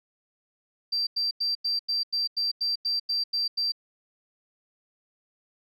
sine tone bursts, 4699 Hz, D8, in tune, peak -23 dBFS, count 12, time 0.92-3.721 s, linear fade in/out 10 ms, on 150 ms, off 91 ms, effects tanh soft clip ceiling -19 dBFS

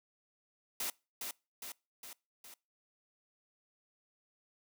white noise with echo, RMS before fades -37 dBFS, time 0.8-0.9 s, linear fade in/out 2 ms, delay 410 ms, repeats 4, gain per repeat -4 dB, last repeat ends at 2.54 s, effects noise-tail reverb RT60 0.3 s tail -25 dB re dry + high-pass 150 Hz 12 dB/octave

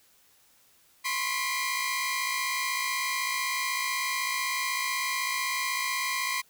sawtooth tone cluster, 1023 / 1079 / 1962 / 2104 / 2400 Hz, C6 / C#6 / B6 / C7 / D7, -39 / -47 / -12 / +9 / +37 cents, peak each -31 dBFS, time 1.04-6.42 s, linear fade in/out 20 ms, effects white hiss -62 dBFS RMS until 6.49 s

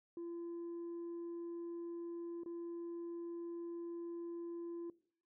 sine tone with dropouts, 340.8 Hz, F4, 42 cents flat, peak -40 dBFS, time 0.17-4.9 s, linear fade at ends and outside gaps 2 ms, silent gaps 2.435-2.46 s, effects noise-tail reverb RT60 0.6 s tail -21 dB re dry + tanh soft clip ceiling -41 dBFS

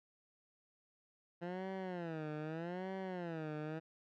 15% pulse tone with vibrato, 170.3 Hz, F3, 43 cents flat, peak -34 dBFS, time 1.41-3.8 s, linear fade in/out 20 ms, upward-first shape sine, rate 0.81 Hz, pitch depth 200 cents each way, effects low-pass 2000 Hz 12 dB/octave

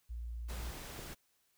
sine tone, 58.27 Hz, A#1, in tune, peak -39 dBFS, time 0.09-0.72 s, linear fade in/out 20 ms
pink noise, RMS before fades -47 dBFS, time 0.48-1.15 s, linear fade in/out 20 ms
clicks, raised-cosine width 2 ms, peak -35 / -40 dBFS, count 2, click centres 0.991 / 0.997 s
effects white hiss -75 dBFS RMS until 1.57 s

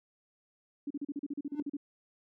sine tone bursts, 286.4 Hz, D4, 43 cents flat, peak -33 dBFS, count 13, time 0.87-1.769 s, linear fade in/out 5 ms, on 35 ms, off 37 ms
triangle tone with exponential growth, 299.1 Hz, D4, 32 cents sharp, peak -28 dBFS, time 1.48-1.6 s, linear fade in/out 1 ms, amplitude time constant 25 ms
effects none

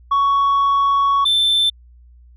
sine tone pair in turn, 1116 / 3543 Hz, C#6 / A7, +11 / +11 cents, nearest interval octave + minor sixth, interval 2000 cents, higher second, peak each -10 dBFS, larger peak neither, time 0.11-1.25 / 1.25-1.7 s, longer first, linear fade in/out 10 ms, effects tanh soft clip ceiling -12 dBFS + added 60 Hz sine -43 dBFS peak until 2.36 s

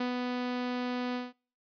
sawtooth tone with ADSR envelope, 247.9 Hz, B3, 7 cents sharp, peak -25 dBFS, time 0-1.33 s, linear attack 6 ms, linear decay 120 ms, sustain -2 dB, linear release 180 ms, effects noise-tail reverb RT60 0.4 s tail -25 dB re dry + resampled to 11025 Hz

